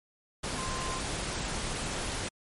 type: tone in noise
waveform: sine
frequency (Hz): 1043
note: C6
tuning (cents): -6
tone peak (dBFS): -37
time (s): 0.58-1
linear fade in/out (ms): 10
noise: pink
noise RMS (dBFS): -34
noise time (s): 0.43-2.29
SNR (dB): -6
effects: MP3 48 kbps